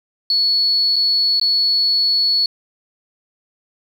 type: tone with dropouts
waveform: sine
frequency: 4400 Hz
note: C#8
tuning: 14 cents flat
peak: -13 dBFS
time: 0.3-2.46 s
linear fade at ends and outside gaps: 2 ms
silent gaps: 0.959-0.963 / 1.398-1.413 s
effects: 7-bit